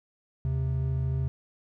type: tone pair together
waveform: triangle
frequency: 78.6 / 132.19 Hz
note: D#2 / C3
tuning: +18 / +18 cents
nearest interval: major sixth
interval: 900 cents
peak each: -28 / -25 dBFS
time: 0.45-1.28 s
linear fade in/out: 0 ms
effects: none